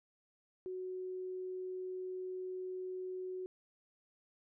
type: tone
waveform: sine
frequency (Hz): 370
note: F#4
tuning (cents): 0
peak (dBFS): -39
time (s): 0.66-3.46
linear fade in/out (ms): 0
effects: none